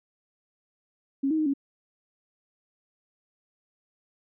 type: tone with pitch steps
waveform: sine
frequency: 273.8 / 315.4 / 309.4 / 277.5 Hz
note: C#4 / D#4 / D#4 / C#4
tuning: -21 / +24 / -10 / +2 cents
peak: -22 dBFS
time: 1.23-1.538 s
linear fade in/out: 10 ms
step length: 77 ms
effects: none